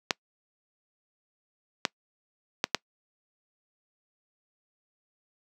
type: clicks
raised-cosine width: 0.2 ms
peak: -5 dBFS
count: 4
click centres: 0.108 / 1.852 / 2.641 / 2.747 s
effects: noise-tail reverb RT60 0.1 s tail -25 dB re dry + high-pass 200 Hz 12 dB/octave